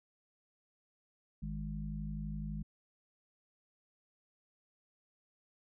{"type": "harmonic tone", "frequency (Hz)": 51.91, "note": "G#1", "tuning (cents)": 0, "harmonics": [1, 3, 4], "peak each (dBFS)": [-41, -41, -43], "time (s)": [1.42, 2.63], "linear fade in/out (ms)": 10, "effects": []}